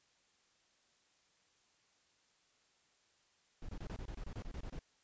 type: noise bursts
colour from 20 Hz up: brown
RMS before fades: -44 dBFS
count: 13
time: 3.62-4.791 s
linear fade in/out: 2 ms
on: 67 ms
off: 25 ms
effects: white hiss -73 dBFS RMS until 5.03 s + resampled to 16000 Hz